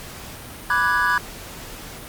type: chord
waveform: triangle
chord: G# half-diminished seventh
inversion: first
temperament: equal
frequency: 987.8 / 1174.7 / 1480 / 1661.2 Hz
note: B5 / D6 / F#6 / G#6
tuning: 0 / 0 / 0 / 0 cents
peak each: -21 / -22 / -21 / -19 dBFS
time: 0.7-1.18 s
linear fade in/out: 2 ms
effects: pink hiss -37 dBFS RMS until 2.08 s + Opus 48 kbps